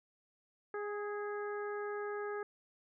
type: harmonic tone with a mistuned harmonic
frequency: 412.7 Hz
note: G#4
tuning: 11 cents flat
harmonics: 1 / 2 / 3 / 4 / 5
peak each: -38 / -47 / -46 / -47 / -57 dBFS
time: 0.74-2.43 s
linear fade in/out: 2 ms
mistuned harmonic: 3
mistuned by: +23 cents
effects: none